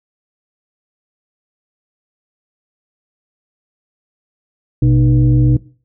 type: tone with frequency modulation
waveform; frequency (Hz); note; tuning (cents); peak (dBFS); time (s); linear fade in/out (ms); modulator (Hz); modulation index
sine; 124.4; B2; +13; -8; 4.82-5.57; 5; 181; 0.77
effects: noise-tail reverb RT60 0.4 s tail -19 dB re dry